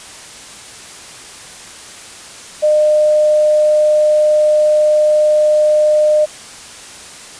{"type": "tone", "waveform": "sine", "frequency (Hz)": 607, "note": "D#5", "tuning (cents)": -43, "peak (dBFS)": -8, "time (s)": [2.62, 6.26], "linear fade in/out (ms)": 20, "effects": ["white hiss -34 dBFS RMS until 7.39 s", "resampled to 22050 Hz"]}